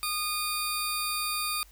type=tone pair together; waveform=20% pulse; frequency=1227 / 4641 Hz; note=D#6 / D8; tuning=-25 / -21 cents; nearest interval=octave + major seventh; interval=2304 cents; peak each=-26 dBFS; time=0.03-1.63 s; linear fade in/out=0 ms; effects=added 48 Hz sine -53 dBFS peak until 1.71 s + white hiss -59 dBFS RMS until 1.71 s